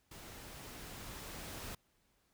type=noise with level ramp; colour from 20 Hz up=pink; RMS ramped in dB=-52 to -45 dBFS; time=0.11-1.75 s; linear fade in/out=5 ms; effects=pink hiss -75 dBFS RMS until 2.33 s